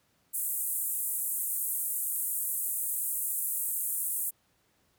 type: band-pass noise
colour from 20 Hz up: white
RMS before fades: -32 dBFS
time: 0.33-4.31 s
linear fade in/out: 20 ms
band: 8200 to 16000 Hz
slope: 48 dB/octave
effects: pink hiss -70 dBFS RMS until 4.98 s + high-pass 60 Hz 12 dB/octave